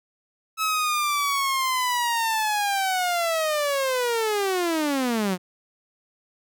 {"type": "linear sweep", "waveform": "sawtooth", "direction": "down", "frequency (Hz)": [1300, 174.61], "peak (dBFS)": -18, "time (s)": [0.57, 5.38], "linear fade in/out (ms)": 50, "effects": []}